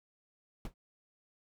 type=noise with exponential decay; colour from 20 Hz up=brown; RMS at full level=-34 dBFS; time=0.65-0.74 s; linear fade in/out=2 ms; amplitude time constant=18 ms; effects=none